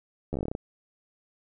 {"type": "slowing click train", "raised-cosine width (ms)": 2, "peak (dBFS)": -18, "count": 11, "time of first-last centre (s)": [0.33, 0.551], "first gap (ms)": 12, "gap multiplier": 1.13, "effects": []}